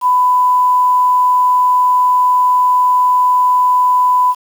sine tone with quantisation, 998 Hz, B5, 18 cents sharp, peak -8 dBFS, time 0.01-4.35 s, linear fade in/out 50 ms, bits 6, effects none

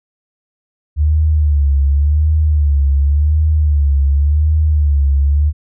sine tone with vibrato, 73.42 Hz, D2, in tune, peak -9 dBFS, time 0.96-5.53 s, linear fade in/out 50 ms, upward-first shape sine, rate 0.9 Hz, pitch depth 97 cents each way, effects none

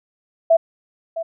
sine tone with echo, 660 Hz, E5, 2 cents sharp, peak -9 dBFS, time 0.5-0.57 s, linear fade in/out 10 ms, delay 660 ms, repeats 1, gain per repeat -13 dB, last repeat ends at 1.23 s, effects none

